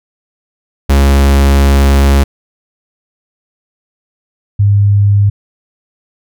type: tone pair in turn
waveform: 45% pulse / sine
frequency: 69.3 / 101.37 Hz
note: C#2 / G#2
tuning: 0 / -41 cents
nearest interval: perfect fifth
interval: 659 cents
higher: second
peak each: -5 dBFS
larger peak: neither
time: 0.89-2.24 / 4.59-5.3 s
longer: first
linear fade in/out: 10 ms
effects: none